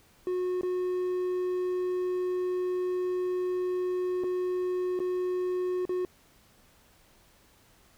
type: tone with dropouts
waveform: triangle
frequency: 363.8 Hz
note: F#4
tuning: 29 cents flat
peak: -25 dBFS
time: 0.27-6.05 s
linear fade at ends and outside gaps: 1 ms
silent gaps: 0.611-0.632 / 4.237-4.242 / 4.991-5.002 / 5.853-5.893 s
effects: pink hiss -61 dBFS RMS until 7.97 s